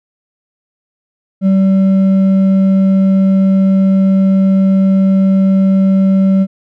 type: tone with hard clipping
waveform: sine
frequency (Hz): 192.3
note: G3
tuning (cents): -33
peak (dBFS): -8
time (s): 1.41-6.47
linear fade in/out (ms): 50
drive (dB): 4
effects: none

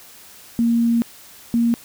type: tone pair in turn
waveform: sine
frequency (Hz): 233.1 / 234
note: A#3 / A#3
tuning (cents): 0 / +7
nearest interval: unison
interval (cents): 7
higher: second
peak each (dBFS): -14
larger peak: neither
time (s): 0.59-1.02 / 1.54-1.74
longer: first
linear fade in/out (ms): 0
effects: white hiss -44 dBFS RMS until 1.84 s

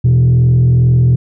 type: tone with frequency modulation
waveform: sine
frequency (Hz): 123.47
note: B2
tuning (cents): 0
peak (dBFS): -4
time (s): 0.04-1.16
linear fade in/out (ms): 10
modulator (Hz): 42.3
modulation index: 0.48
effects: tanh soft clip ceiling -5 dBFS

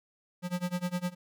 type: tone with tremolo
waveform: square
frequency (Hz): 178.4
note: F3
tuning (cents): +37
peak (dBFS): -28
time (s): 0.42-1.15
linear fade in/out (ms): 50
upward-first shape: sine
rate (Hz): 9.8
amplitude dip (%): 95
effects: none

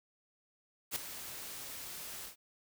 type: noise with ADSR envelope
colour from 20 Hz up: white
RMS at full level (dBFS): -33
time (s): 0.91-2.36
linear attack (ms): 49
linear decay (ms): 6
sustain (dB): -12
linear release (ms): 110
effects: none

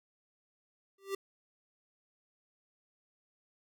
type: tone with exponential growth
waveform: square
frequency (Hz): 392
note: G4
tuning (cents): 0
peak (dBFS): -31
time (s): 0.98-1.15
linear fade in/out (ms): 5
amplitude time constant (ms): 36
effects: none

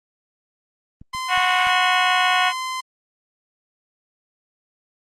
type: clicks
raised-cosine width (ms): 5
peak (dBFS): -29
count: 4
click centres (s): 1.015 / 1.149 / 1.376 / 1.67
type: tone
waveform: sawtooth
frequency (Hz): 1033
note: C6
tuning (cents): -22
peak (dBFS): -21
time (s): 1.13-2.81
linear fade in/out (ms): 10
type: harmonic tone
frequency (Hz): 366.2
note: F#4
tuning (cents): -18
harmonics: 2 / 3 / 4 / 5 / 6 / 7 / 8 / 9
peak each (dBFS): -21 / -23 / -24 / -25 / -26 / -26 / -27 / -28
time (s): 1.28-2.53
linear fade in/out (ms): 50
effects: low-pass 9000 Hz 12 dB/octave + Opus 24 kbps

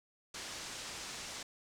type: low-pass noise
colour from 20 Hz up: white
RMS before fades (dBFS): -45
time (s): 0.34-1.43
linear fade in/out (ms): 5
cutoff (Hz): 7500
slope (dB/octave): 24
effects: none

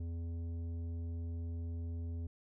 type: tone with tanh clipping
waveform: sine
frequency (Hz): 84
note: E2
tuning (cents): +33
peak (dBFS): -39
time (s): 0-2.27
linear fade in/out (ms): 5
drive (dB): 10
effects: none

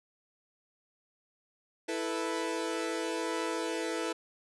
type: chord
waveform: sawtooth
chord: E suspended fourth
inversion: none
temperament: equal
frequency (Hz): 329.6 / 440 / 493.9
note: E4 / A4 / B4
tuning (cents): 0 / 0 / 0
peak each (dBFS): -31 / -33 / -33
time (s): 1.88-4.13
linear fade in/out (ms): 10
effects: resampled to 24000 Hz

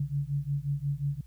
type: beating tone pair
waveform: sine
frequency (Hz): 139.4 / 145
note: C#3 / D3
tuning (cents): +10 / -22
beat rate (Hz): 5.6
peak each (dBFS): -31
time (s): 0-1.21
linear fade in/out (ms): 5
effects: added 60 Hz sine -48 dBFS peak until 1.26 s + white hiss -69 dBFS RMS until 1.26 s

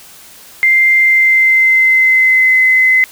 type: tone with pitch glide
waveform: sine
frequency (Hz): 2093 to 2043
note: C7 to C7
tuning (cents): 0 to -42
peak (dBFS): -6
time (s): 0.63-3.04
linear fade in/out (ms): 0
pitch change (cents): -42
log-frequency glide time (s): 0.96-2.57
effects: white hiss -38 dBFS RMS until 3.11 s

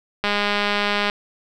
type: click train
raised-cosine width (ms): 0.3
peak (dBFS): -5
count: 177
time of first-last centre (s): 0.24-1.099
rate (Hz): 205
effects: none

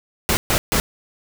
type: noise bursts at uneven times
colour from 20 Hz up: pink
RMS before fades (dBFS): -18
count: 3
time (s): 0.29-0.37 / 0.5-0.58 / 0.72-0.8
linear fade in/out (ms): 0
effects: none

